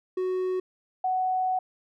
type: tone pair in turn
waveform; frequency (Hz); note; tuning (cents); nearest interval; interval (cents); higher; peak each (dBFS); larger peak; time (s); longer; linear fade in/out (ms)
triangle / sine; 370 / 744.3; F#4 / F#5; 0 / +10; octave; 1210; second; -23; neither; 0.17-0.6 / 1.04-1.59; second; 5
effects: none